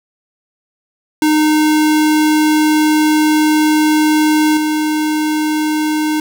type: tone with level steps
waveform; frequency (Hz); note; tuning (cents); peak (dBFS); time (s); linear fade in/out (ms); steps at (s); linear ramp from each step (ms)
square; 306.9; D#4; -24; -10 / -14; 1.22-6.2; 2; 4.57; 2
effects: none